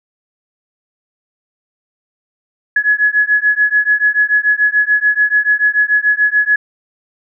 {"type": "beating tone pair", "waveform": "sine", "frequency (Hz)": [1688, 1694.9], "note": ["G#6", "G#6"], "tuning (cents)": [28, 35], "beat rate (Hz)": 6.9, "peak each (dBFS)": -13, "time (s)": [2.76, 6.56], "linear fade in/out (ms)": 5, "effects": []}